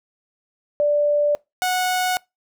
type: tone pair in turn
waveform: sine / sawtooth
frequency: 587 / 734.5 Hz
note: D5 / F#5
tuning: -1 / -13 cents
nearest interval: major third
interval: 388 cents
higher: second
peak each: -15 dBFS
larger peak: neither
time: 0.8-1.35 / 1.62-2.17 s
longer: neither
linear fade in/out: 0 ms
effects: noise-tail reverb RT60 0.2 s tail -24 dB re dry